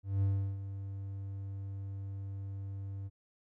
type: tone with ADSR envelope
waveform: triangle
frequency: 98.1 Hz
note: G2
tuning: 2 cents sharp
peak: -24 dBFS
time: 0.03-3.1 s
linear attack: 190 ms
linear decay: 350 ms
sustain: -12 dB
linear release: 35 ms
effects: none